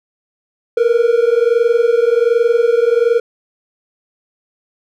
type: tone pair together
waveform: triangle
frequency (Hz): 459.4 / 480.7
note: A#4 / B4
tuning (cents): -25 / -47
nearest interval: minor second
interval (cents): 78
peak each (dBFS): -11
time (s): 0.77-3.2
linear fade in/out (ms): 5
effects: none